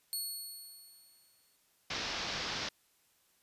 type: tone with exponential decay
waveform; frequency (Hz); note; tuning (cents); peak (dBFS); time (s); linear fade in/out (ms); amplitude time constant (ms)
10% pulse; 4377; C#8; -23; -26; 0.13-1.56; 0; 310
type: low-pass noise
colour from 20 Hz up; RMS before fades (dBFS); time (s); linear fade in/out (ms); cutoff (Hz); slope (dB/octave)
white; -38; 1.9-2.69; 5; 5600; 48
effects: white hiss -71 dBFS RMS until 3.42 s + resampled to 32000 Hz